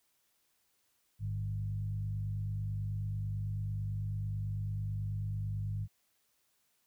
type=tone with frequency modulation; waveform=sine; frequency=103.83 Hz; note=G#2; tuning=in tune; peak=-33 dBFS; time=1.19-5.88 s; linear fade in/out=50 ms; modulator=49.1 Hz; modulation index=0.72; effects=white hiss -75 dBFS RMS until 6.86 s